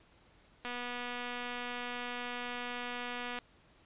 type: click train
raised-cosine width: 0.3 ms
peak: -24 dBFS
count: 669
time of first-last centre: 0.65-3.388 s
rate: 244 Hz
effects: pink hiss -64 dBFS RMS until 3.85 s + resampled to 8000 Hz